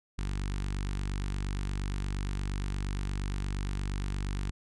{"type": "tone with notch filter", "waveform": "sawtooth", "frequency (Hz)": 48.56, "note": "G1", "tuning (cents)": -16, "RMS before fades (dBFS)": -33, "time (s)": [0.18, 4.51], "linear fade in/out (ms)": 10, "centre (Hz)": 570, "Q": 0.69, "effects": ["resampled to 22050 Hz"]}